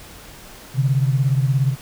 sine beating tone pair, 131.5 / 148.5 Hz, C3 / D3, +9 / +20 cents, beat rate 17 Hz, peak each -16 / -21 dBFS, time 0.74-1.76 s, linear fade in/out 50 ms, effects pink hiss -41 dBFS RMS until 1.81 s

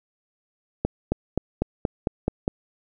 accelerating click train, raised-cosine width 2 ms, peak -8 dBFS, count 8, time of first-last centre 0.85-2.479 s, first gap 270 ms, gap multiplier 0.95, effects none

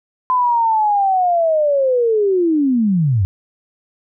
sine linear sweep, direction down, 1021 to 87.31 Hz, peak -12 dBFS, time 0.3-3.25 s, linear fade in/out 0 ms, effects none

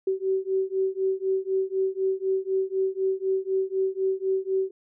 sine beating tone pair, 380 / 384 Hz, F#4 / G4, +46 / -36 cents, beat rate 4 Hz, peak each -26 dBFS, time 0.07-4.71 s, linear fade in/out 5 ms, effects none

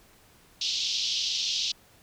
pink band-pass noise, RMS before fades -29 dBFS, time 0.61-1.72 s, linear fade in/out 5 ms, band 3000 to 5800 Hz, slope 48 dB/octave, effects pink hiss -58 dBFS RMS until 2.02 s

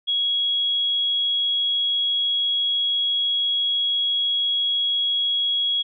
sine tone, 3322 Hz, G#7, in tune, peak -19 dBFS, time 0.07-5.83 s, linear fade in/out 20 ms, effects none

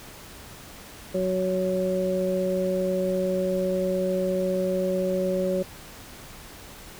harmonic tone, 185.7 Hz, F#3, 7 cents sharp, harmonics 1 / 2 / 3, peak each -28 / -28 / -25 dBFS, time 1.14-5.63 s, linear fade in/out 10 ms, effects pink hiss -44 dBFS RMS until 6.99 s

